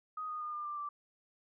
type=tone with pitch steps; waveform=sine; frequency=1250 / 1233.5 / 1217.2 / 1201.2 / 1185.3 / 1169.7 Hz; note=D#6 / D#6 / D#6 / D6 / D6 / D6; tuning=+8 / -15 / -38 / +39 / +16 / -7 cents; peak=-37 dBFS; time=0.17-0.89 s; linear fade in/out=5 ms; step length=120 ms; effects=none